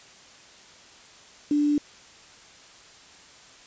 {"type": "tone with quantisation", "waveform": "sine", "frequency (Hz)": 293.7, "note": "D4", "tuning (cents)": 0, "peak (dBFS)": -19, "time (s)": [1.51, 1.78], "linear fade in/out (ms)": 2, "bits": 7, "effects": ["white hiss -50 dBFS RMS until 3.66 s", "resampled to 16000 Hz"]}